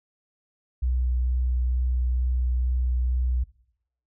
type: tone with vibrato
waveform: sine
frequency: 62.2 Hz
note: B1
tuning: 13 cents sharp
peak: -21 dBFS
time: 0.82-3.44 s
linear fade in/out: 10 ms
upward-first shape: sine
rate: 2.2 Hz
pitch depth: 11 cents each way
effects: noise-tail reverb RT60 0.7 s tail -20 dB re dry